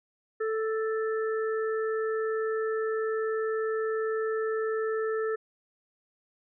harmonic tone, 440.3 Hz, A4, 1 cent sharp, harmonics 1 / 3 / 4, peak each -27 / -37 / -39 dBFS, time 0.4-5.36 s, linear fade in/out 10 ms, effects none

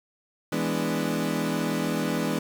30% pulse chord, E dominant seventh, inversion none, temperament equal, 164.81 / 207.7 / 246.9 / 293.7 Hz, E3 / G#3 / B3 / D4, 0 / 0 / 0 / 0 cents, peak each -28 dBFS, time 0.52-2.39 s, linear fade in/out 5 ms, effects 8-bit

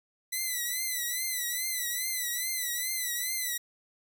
5% pulse tone with vibrato, 1997 Hz, B6, 19 cents sharp, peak -20 dBFS, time 0.32-3.58 s, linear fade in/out 10 ms, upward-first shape triangle, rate 2.4 Hz, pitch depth 95 cents each way, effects none

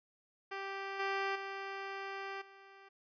10% pulse tone with level steps, 391.3 Hz, G4, 3 cents flat, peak -31 / -25 / -32 / -47 dBFS, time 0.51-2.89 s, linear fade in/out 10 ms, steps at 0.99 / 1.35 / 2.41 s, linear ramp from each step 10 ms, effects resampled to 11025 Hz

